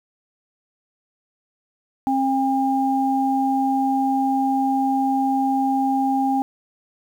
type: tone pair together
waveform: sine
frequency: 268 / 804 Hz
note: C4 / G5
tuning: +42 / +44 cents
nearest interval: octave + perfect fifth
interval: 1902 cents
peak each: -20 dBFS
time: 2.07-6.42 s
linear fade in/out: 0 ms
effects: 8-bit